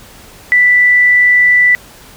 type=tone; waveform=sine; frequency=1975.5 Hz; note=B6; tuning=in tune; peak=-5 dBFS; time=0.52-1.75 s; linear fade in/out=0 ms; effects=pink hiss -38 dBFS RMS until 2.16 s